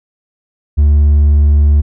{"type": "tone with hard clipping", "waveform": "sine", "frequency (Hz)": 73.42, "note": "D2", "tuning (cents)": 0, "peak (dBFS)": -6, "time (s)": [0.77, 1.82], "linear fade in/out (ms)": 20, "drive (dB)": 2, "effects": []}